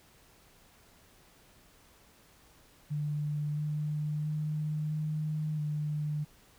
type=tone with pitch steps; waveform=sine; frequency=148.6 / 150.6 / 152.6 / 153.8 / 150.1 Hz; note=D3 / D3 / D#3 / D#3 / D3; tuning=+21 / +44 / -33 / -20 / +38 cents; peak=-30 dBFS; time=2.9-6.25 s; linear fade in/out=20 ms; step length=670 ms; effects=pink hiss -61 dBFS RMS until 6.58 s